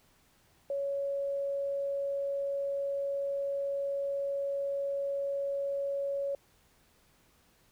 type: tone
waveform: sine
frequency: 558 Hz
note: C#5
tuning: 11 cents sharp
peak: -30 dBFS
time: 0.7-6.35 s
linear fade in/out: 2 ms
effects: pink hiss -66 dBFS RMS until 7.71 s